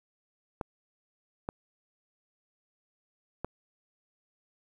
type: clicks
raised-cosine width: 1 ms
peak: -19 dBFS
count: 3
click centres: 0.612 / 1.489 / 3.446 s
effects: 9-bit